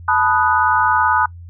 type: chord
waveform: sine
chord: B dominant seventh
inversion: third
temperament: equal with one note detuned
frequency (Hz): 869.4 / 987.8 / 1244.5 / 1480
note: A5 / B5 / D#6 / F#6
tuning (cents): -21 / 0 / 0 / 0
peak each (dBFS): -18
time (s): 0.08-1.26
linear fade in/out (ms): 5
effects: noise-tail reverb RT60 0.1 s tail -23 dB re dry + added 86 Hz sine -33 dBFS peak until 1.49 s